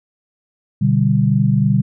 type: chord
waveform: sine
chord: G major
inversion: first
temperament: equal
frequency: 123.47 / 146.83 / 196 Hz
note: B2 / D3 / G3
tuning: 0 / 0 / 0 cents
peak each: -16 dBFS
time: 0.81-1.82 s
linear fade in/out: 10 ms
effects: none